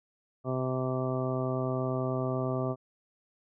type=harmonic tone; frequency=129.1 Hz; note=C3; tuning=23 cents flat; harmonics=1 / 2 / 3 / 4 / 5 / 6 / 7 / 8 / 9; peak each=-32 / -35 / -35 / -39 / -35 / -47 / -47 / -49 / -40 dBFS; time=0.44-2.76 s; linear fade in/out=50 ms; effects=none